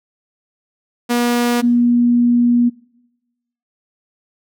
sawtooth / sine tone pair in turn, 240.4 / 240.4 Hz, B3 / B3, -46 / -46 cents, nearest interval unison, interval 0 cents, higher neither, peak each -10 dBFS, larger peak neither, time 1.09-1.62 / 1.62-2.7 s, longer second, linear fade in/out 20 ms, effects noise-tail reverb RT60 1.0 s tail -24 dB re dry

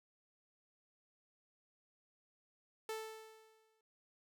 sawtooth tone with exponential decay, 440 Hz, A4, in tune, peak -35 dBFS, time 2.89-3.81 s, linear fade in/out 2 ms, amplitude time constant 200 ms, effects none

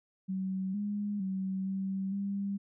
sine tone with pitch steps, 189.5 / 205.6 / 190.4 / 192.5 / 198.9 Hz, F#3 / G#3 / F#3 / G3 / G3, +42 / -17 / +50 / -31 / +25 cents, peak -31 dBFS, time 0.28-2.58 s, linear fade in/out 20 ms, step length 460 ms, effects none

